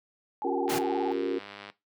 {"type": "tone with vibrato", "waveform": "sine", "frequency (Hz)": 808, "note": "G#5", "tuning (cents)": -48, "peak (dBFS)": -31, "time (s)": [0.42, 1.12], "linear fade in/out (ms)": 0, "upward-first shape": "square", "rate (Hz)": 19, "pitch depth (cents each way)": 86}
{"type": "chord", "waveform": "sine", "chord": "G half-diminished seventh", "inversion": "second", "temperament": "equal with one note detuned", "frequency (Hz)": [277.2, 355.5, 392, 466.2], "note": ["Db4", "F4", "G4", "Bb4"], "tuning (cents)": [0, 31, 0, 0], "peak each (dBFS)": [-32, -30, -34, -32], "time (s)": [0.44, 1.39], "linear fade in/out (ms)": 10}
{"type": "click train", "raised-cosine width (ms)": 0.3, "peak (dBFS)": -26, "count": 104, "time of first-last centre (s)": [0.68, 1.7], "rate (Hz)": 101}
{"type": "noise", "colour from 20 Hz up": "pink", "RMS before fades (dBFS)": -31, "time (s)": [0.69, 0.79], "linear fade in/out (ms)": 10}
{"effects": ["noise-tail reverb RT60 0.2 s tail -17 dB re dry", "high-pass 150 Hz 12 dB/octave"]}